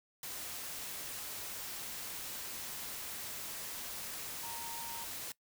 sine tone in noise, 926 Hz, A#5, 12 cents flat, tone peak -46 dBFS, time 4.43-5.04 s, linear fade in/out 2 ms, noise white, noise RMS -43 dBFS, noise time 0.23-5.32 s, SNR -6 dB, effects noise-tail reverb RT60 0.1 s tail -20 dB re dry

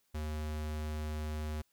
square tone, 76.5 Hz, D#2, 29 cents flat, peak -36 dBFS, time 0.14-1.62 s, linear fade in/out 10 ms, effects white hiss -75 dBFS RMS until 1.72 s

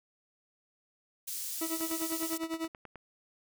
pink high-pass noise, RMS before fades -38 dBFS, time 1.27-2.38 s, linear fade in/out 10 ms, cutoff 7000 Hz, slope 12 dB/octave
40% pulse tone with tremolo, 325.5 Hz, E4, 22 cents flat, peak -30 dBFS, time 1.61-2.68 s, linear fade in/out 5 ms, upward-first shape sine, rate 10 Hz, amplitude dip 85%
click train, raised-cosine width 0.5 ms, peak -31 dBFS, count 12, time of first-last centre 1.81-2.957 s, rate 9.59 Hz
effects none

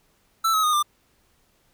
square tone with pitch steps, 1325 / 1278.4 / 1233.4 / 1190 Hz, E6 / D#6 / D#6 / D6, +9 / +47 / -16 / +22 cents, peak -19 dBFS, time 0.44-0.828 s, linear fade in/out 10 ms, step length 97 ms, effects pink hiss -64 dBFS RMS until 1.73 s

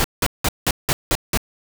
pink noise bursts, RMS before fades -18 dBFS, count 7, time 0-1.374 s, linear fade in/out 0 ms, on 42 ms, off 180 ms, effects none

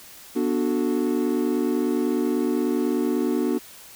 triangle chord, B minor seventh, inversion none, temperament equal with one note detuned, 243.7 / 293.7 / 370 / 440 Hz, B3 / D4 / F#4 / A4, -23 / 0 / 0 / 0 cents, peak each -23 / -23 / -24 / -29 dBFS, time 0.35-3.59 s, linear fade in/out 20 ms, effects white hiss -45 dBFS RMS until 3.95 s

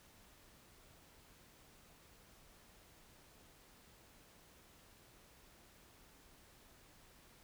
silence, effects pink hiss -64 dBFS RMS until 7.43 s

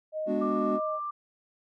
sine tone with tremolo, 622.3 Hz, D#5, in tune, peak -29 dBFS, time 0.12-1 s, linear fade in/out 50 ms, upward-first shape sine, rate 1.9 Hz, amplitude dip 30%
triangle chord, G# half-diminished seventh, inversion none, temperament equal, 207.7 / 246.9 / 293.7 / 370 Hz, G#3 / B3 / D4 / F#4, 0 / 0 / 0 / 0 cents, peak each -30 dBFS, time 0.26-0.8 s, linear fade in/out 50 ms
sine tone, 1182 Hz, D6, 11 cents sharp, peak -31 dBFS, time 0.41-1.11 s, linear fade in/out 10 ms
effects none

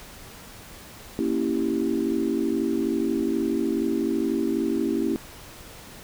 sine chord, A# diminished seventh, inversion none, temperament equal, 233.1 / 277.2 / 329.6 / 392 Hz, A#3 / C#4 / E4 / G4, 0 / 0 / 0 / 0 cents, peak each -28 / -27 / -26 / -29 dBFS, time 1.19-5.16 s, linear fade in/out 0 ms, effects pink hiss -44 dBFS RMS until 6.03 s

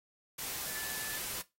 sine tone in noise, 1744 Hz, A6, 16 cents flat, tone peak -44 dBFS, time 0.67-1.18 s, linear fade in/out 10 ms, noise white, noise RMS -39 dBFS, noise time 0.38-1.42 s, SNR -8 dB, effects noise-tail reverb RT60 0.2 s tail -17 dB re dry + AAC 48 kbps

